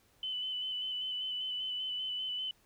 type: tone with vibrato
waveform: sine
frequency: 3013 Hz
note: F#7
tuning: 31 cents sharp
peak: -34 dBFS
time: 0.23-2.51 s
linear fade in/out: 2 ms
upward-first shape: square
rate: 5.1 Hz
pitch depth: 19 cents each way
effects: pink hiss -68 dBFS RMS until 2.65 s